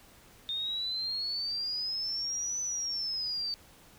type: exponential two-way sweep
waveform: sine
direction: up then down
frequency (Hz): 3644 to 6030 to 4574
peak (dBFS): -31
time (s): 0.49-3.54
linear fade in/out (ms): 0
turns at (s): 2.61
effects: pink hiss -57 dBFS RMS until 3.98 s